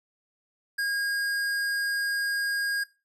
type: tone with hard clipping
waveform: sine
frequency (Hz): 1628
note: G#6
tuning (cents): -35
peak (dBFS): -27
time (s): 0.78-2.84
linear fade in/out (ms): 10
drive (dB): 15
effects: noise-tail reverb RT60 0.3 s tail -19 dB re dry